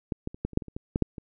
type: clicks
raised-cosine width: 3 ms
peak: -15 / -18 / -28 / -15 / -30 / -8 / -25 / -29 / -21 / -12 / -8 / -25 dBFS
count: 12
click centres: 0.122 / 0.274 / 0.345 / 0.45 / 0.533 / 0.574 / 0.622 / 0.683 / 0.765 / 0.959 / 1.023 / 1.182 s
effects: none